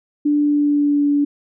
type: tone with pitch glide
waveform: sine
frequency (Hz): 293.7 to 288.3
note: D4 to D4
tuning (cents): 0 to -32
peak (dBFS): -13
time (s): 0.25-1.25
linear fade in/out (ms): 10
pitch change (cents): -32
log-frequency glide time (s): 0.39-1.08
effects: none